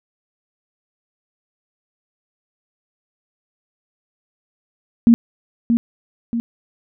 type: tone with echo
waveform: sine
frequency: 233.1 Hz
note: A#3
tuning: in tune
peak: -6 dBFS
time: 5.07-5.14 s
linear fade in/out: 0 ms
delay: 630 ms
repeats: 2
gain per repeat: -6 dB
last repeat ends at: 6.4 s
effects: none